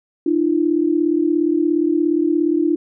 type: tone pair together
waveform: sine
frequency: 302.9 / 340 Hz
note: D#4 / F4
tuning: -46 / -46 cents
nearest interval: major second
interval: 200 cents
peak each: -17 dBFS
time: 0.26-2.76 s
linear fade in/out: 5 ms
effects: none